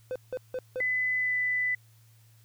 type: tone bursts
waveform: triangle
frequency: 509 Hz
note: C5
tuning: 48 cents flat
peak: -28 dBFS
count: 4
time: 0.11-0.804 s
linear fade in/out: 0 ms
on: 46 ms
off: 170 ms
type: tone with pitch glide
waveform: sine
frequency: 2008 to 1995.3 Hz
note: B6 to B6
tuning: +28 to +17 cents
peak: -25 dBFS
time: 0.8-1.75 s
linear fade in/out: 5 ms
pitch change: -11 cents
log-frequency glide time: 1.18-1.36 s
effects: added 112 Hz sine -56 dBFS peak until 2.44 s + white hiss -65 dBFS RMS until 2.44 s